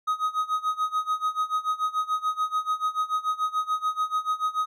triangle tone with tremolo, 1257 Hz, D#6, 17 cents sharp, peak -19 dBFS, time 0.07-4.66 s, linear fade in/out 10 ms, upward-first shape sine, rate 6.9 Hz, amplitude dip 90%, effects none

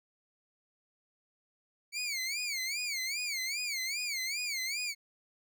20% pulse tone with vibrato, 2246 Hz, C#7, 22 cents sharp, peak -28 dBFS, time 1.92-4.95 s, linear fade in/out 50 ms, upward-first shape sine, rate 2.5 Hz, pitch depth 170 cents each way, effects none

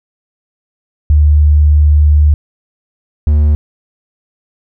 sine / triangle tone pair in turn, 74.6 / 74.92 Hz, D2 / D2, +28 / +35 cents, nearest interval unison, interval 7 cents, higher second, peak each -4 dBFS, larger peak neither, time 1.1-2.34 / 3.27-3.55 s, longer first, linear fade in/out 0 ms, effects none

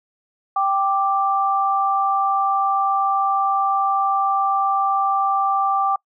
sine tone pair together, 784 / 1176.6 Hz, G5 / D6, 0 / +3 cents, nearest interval perfect fifth, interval 703 cents, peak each -19 dBFS, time 0.56-5.96 s, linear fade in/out 5 ms, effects noise-tail reverb RT60 0.1 s tail -26 dB re dry

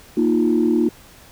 sine chord, Bb suspended fourth, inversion none, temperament just, 233.1 / 310.8 / 349.6 Hz, Bb3 / Eb4 / F4, 0 / -2 / +2 cents, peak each -18 dBFS, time 0.17-0.89 s, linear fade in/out 5 ms, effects tanh soft clip ceiling -7 dBFS + pink hiss -46 dBFS RMS until 1.31 s

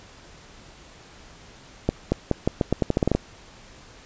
accelerating click train, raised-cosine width 2 ms, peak -6 dBFS, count 13, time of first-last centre 1.89-3.15 s, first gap 230 ms, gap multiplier 0.84, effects pink hiss -48 dBFS RMS until 4.05 s + resampled to 16000 Hz

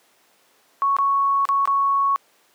sine tone with dropouts, 1108.7 Hz, C#6, in tune, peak -16 dBFS, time 0.82-2.16 s, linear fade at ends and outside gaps 0 ms, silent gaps 0.966-0.986 / 1.453-1.489 / 1.655-1.675 s, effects pink hiss -58 dBFS RMS until 2.54 s + high-pass 400 Hz 12 dB/octave

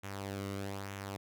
sawtooth tone with flanger, 98.6 Hz, G2, 11 cents sharp, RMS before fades -41 dBFS, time 0.03-1.17 s, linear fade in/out 10 ms, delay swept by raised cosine 0.21 to 1.21 ms, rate 1.1 Hz, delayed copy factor -0.55, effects none

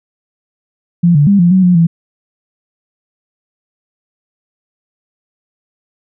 sine tone with pitch steps, 172.4 / 145.4 / 200.3 / 173.6 / 187.4 / 178.8 / 166.9 Hz, F3 / D3 / G3 / F3 / F#3 / F3 / E3, -22 / -17 / +38 / -10 / +22 / +41 / +22 cents, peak -5 dBFS, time 1.03-1.87 s, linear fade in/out 10 ms, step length 120 ms, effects none

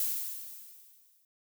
violet noise with exponential decay, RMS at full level -29 dBFS, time 0-1.25 s, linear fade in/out 2 ms, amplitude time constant 270 ms, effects none

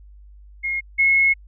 sine tone pair in turn, 2149 / 2175 Hz, C7 / C#7, +46 / -33 cents, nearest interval unison, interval 21 cents, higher second, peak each -21 / -13 dBFS, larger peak second, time 0.63-0.81 / 0.98-1.34 s, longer second, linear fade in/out 20 ms, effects added 50 Hz sine -42 dBFS peak until 1.47 s

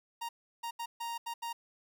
45% pulse tone bursts at uneven times, 933 Hz, A#5, 1 cent sharp, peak -36 dBFS, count 6, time 0.21-0.29 / 0.63-0.71 / 0.79-0.86 / 1-1.18 / 1.26-1.34 / 1.42-1.53 s, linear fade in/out 10 ms, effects 11-bit

